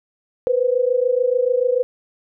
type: tone pair together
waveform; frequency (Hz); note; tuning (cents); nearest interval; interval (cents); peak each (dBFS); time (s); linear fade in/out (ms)
sine; 486.1 / 513; B4 / C5; -28 / -34; minor second; 94; -18; 0.47-1.83; 0
effects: none